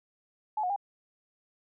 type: tone with pitch steps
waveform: sine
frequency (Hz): 856 / 727 / 805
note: A5 / F#5 / G5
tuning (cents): -48 / -31 / +46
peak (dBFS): -27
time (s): 0.57-0.762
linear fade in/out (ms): 5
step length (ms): 64
effects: none